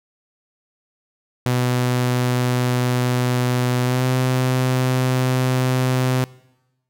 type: tone with pitch glide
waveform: sawtooth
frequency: 124.5 to 128.22 Hz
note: B2 to C3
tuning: +14 to -35 cents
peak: -13 dBFS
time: 1.46-6.24 s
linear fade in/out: 0 ms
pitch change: +51 cents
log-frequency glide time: 3.82-4.04 s
effects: noise-tail reverb RT60 1.0 s tail -22 dB re dry